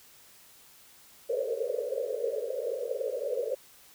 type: band-pass noise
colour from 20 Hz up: pink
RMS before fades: -32 dBFS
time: 1.29-3.55 s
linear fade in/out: 10 ms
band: 430 to 580 Hz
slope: 96 dB/octave
effects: white hiss -56 dBFS RMS until 3.94 s

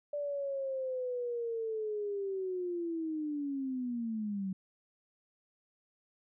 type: linear sweep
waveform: sine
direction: down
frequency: 586 to 186.2 Hz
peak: -33 dBFS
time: 0.13-4.53 s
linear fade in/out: 5 ms
effects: none

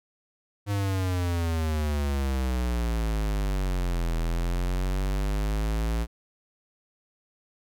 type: exponential two-way sweep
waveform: square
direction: down then up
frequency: 102.9 to 41.05 to 57.3 Hz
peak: -25 dBFS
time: 0.66-6.07 s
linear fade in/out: 50 ms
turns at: 4.16 s
effects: none

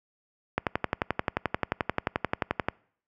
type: click train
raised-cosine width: 0.5 ms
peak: -9 dBFS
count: 25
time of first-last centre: 0.58-2.685 s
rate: 11.4 Hz
effects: noise-tail reverb RT60 0.6 s tail -26 dB re dry + high-pass 60 Hz 12 dB/octave

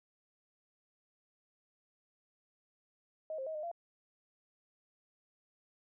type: tone with pitch steps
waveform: sine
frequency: 629 / 531 / 633 / 610 / 684 Hz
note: D#5 / C5 / D#5 / D#5 / F5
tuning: +19 / +25 / +30 / -34 / -36 cents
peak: -37 dBFS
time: 3.3-3.715 s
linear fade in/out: 2 ms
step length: 83 ms
effects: none

